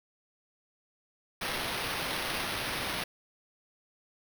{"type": "noise with sample-and-hold", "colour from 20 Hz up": "white", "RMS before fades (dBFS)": -34, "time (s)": [1.41, 3.04], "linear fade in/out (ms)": 5, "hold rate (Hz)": 7350, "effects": []}